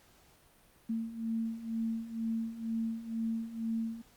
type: beating tone pair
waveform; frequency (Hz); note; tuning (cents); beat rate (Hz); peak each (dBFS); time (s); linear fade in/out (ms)
sine; 224.7 / 226.8; A3 / A#3; +37 / -47; 2.1; -38 / -34; 0.89-4.02; 10
effects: pink hiss -63 dBFS RMS until 4.16 s + Opus 48 kbps